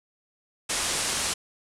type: low-pass noise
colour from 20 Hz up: white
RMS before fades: -28 dBFS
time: 0.69-1.34 s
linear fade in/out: 10 ms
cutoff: 10000 Hz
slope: 48 dB/octave
effects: none